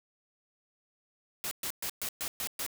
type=noise bursts; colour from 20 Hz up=white; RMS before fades=-35 dBFS; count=7; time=1.44-2.664 s; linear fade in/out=0 ms; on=72 ms; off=120 ms; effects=none